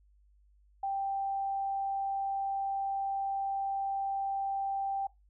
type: tone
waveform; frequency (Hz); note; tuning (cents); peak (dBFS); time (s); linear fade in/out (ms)
sine; 785; G5; +2; -30; 0.83-5.07; 5
effects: noise-tail reverb RT60 0.2 s tail -20 dB re dry + added 50 Hz sine -61 dBFS peak until 5.29 s